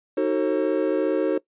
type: chord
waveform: triangle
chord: D# diminished seventh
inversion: none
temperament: just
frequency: 311.1 / 373.4 / 448 / 537.6 Hz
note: D#4 / F#4 / A4 / C5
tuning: 0 / +16 / +31 / +47 cents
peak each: -23 dBFS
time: 0.17-1.38 s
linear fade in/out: 5 ms
effects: noise-tail reverb RT60 0.1 s tail -20 dB re dry + resampled to 8000 Hz